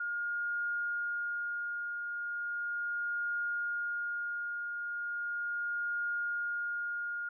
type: tone with tremolo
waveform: sine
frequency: 1421 Hz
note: F6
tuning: 30 cents sharp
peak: -31 dBFS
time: 0-7.29 s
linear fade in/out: 5 ms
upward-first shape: triangle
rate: 0.37 Hz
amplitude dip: 40%
effects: none